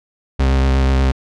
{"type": "tone with vibrato", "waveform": "40% pulse", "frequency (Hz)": 66.4, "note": "C2", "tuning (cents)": 26, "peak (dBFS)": -11, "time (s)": [0.39, 1.12], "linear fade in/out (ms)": 10, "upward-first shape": "sine", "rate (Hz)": 8.3, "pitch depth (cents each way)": 20, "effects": ["low-pass 5000 Hz 12 dB/octave"]}